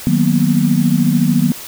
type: chord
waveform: sine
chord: B major seventh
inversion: first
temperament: equal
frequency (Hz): 155.56 / 185 / 233.1 / 246.9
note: D#3 / F#3 / A#3 / B3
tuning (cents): 0 / 0 / 0 / 0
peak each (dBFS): -16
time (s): 0.07-1.52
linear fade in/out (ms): 0
effects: white hiss -31 dBFS RMS until 1.67 s